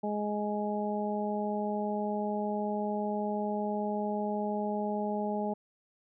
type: harmonic tone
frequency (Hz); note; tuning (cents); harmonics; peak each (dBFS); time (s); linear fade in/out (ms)
208.7; G#3; +9; 1 / 2 / 3 / 4; -33 / -36 / -36 / -36; 0.03-5.54; 10
effects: none